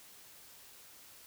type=silence; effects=white hiss -56 dBFS RMS until 1.26 s